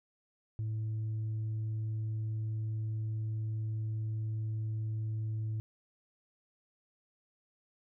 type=tone with tanh clipping; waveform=sine; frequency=109.4 Hz; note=A2; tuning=9 cents flat; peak=-33 dBFS; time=0.59-5.6 s; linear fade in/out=0 ms; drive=1 dB; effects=none